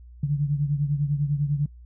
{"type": "beating tone pair", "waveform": "sine", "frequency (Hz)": [143.2, 153.2], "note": ["D3", "D#3"], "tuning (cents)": [-43, -27], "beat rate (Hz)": 10, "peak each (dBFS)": [-22, -28], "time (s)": [0.23, 1.66], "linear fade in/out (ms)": 5, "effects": ["noise-tail reverb RT60 0.1 s tail -22 dB re dry", "added 60 Hz sine -43 dBFS peak until 1.85 s"]}